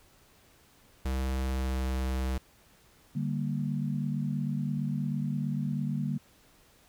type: tone with pitch glide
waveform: square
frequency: 65.41 to 65 Hz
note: C2 to C2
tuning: 0 to -11 cents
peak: -29 dBFS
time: 1.05-2.38 s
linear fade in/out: 5 ms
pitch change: -11 cents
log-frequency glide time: 1.56-1.8 s
type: chord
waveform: sine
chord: G minor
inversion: second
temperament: equal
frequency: 146.83 / 196 / 233.1 Hz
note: D3 / G3 / Bb3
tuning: 0 / 0 / 0 cents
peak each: -31 / -34 / -34 dBFS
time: 3.15-6.18 s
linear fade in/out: 10 ms
effects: pink hiss -61 dBFS RMS until 6.88 s